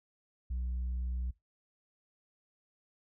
sine tone, 61.74 Hz, B1, in tune, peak -30 dBFS, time 0.5-1.31 s, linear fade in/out 10 ms, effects noise-tail reverb RT60 0.2 s tail -22 dB re dry + tanh soft clip ceiling -31 dBFS

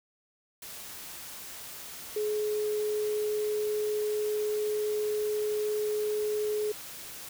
sine tone in noise, 423.2 Hz, G#4, 33 cents sharp, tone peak -27 dBFS, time 2.16-6.72 s, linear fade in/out 5 ms, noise white, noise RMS -43 dBFS, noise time 0.62-7.29 s, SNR +13 dB, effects none

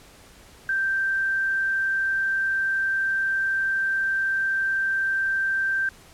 sine tone, 1568 Hz, G6, in tune, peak -21 dBFS, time 0.69-5.89 s, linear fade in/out 2 ms, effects pink hiss -50 dBFS RMS until 6.13 s + low-pass 12000 Hz 12 dB/octave

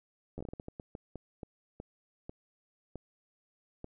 slowing click train, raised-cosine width 2 ms, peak -28 dBFS, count 17, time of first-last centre 0.38-3.844 s, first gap 11 ms, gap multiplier 1.34, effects none

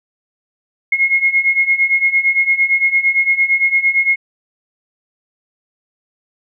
sine beating tone pair, 2154 / 2162.8 Hz, C7 / C#7, +50 / -43 cents, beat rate 8.8 Hz, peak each -16 / -13 dBFS, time 0.92-4.16 s, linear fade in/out 5 ms, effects none

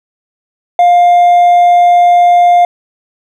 sine tone with hard clipping, 704 Hz, F5, 14 cents sharp, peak -4 dBFS, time 0.79-2.65 s, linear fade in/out 2 ms, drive 2 dB, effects none

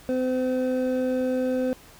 triangle tone pair together, 255.8 / 512 Hz, C4 / C5, -39 / -38 cents, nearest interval octave, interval 1201 cents, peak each -23 dBFS, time 0.09-1.73 s, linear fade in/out 0 ms, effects pink hiss -50 dBFS RMS until 1.99 s

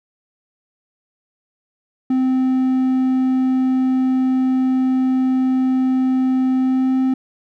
triangle tone with pitch glide, 259.1 to 261.1 Hz, C4 to C4, -17 to -3 cents, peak -12 dBFS, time 2.1-7.14 s, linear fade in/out 5 ms, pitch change +14 cents, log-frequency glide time 6.58-7 s, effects none

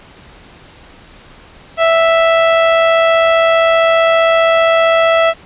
sawtooth tone with amplitude modulation, 659 Hz, E5, 1 cent flat, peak -3 dBFS, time 1.77-5.34 s, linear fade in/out 50 ms, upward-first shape sine, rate 95.3 Hz, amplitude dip 25%, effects pink hiss -40 dBFS RMS until 5.45 s + resampled to 8000 Hz

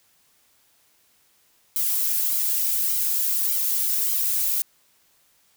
violet noise with flanger, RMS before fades -23 dBFS, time 1.76-4.62 s, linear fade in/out 0 ms, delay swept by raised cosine 1.1 to 2.9 ms, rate 1.7 Hz, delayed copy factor -1, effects white hiss -62 dBFS RMS until 5.56 s

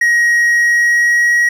triangle tone with pitch glide, 1890 to 1904.2 Hz, A#6 to A#6, +23 to +36 cents, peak -7 dBFS, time 0.01-1.49 s, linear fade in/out 5 ms, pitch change +13 cents, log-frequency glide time 0.37-1.34 s, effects none

